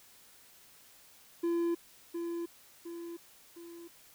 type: tone with echo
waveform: triangle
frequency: 340 Hz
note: F4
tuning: 46 cents flat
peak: -26 dBFS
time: 1.43-1.75 s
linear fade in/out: 10 ms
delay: 710 ms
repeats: 3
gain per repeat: -6 dB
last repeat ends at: 3.88 s
effects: white hiss -59 dBFS RMS until 4.14 s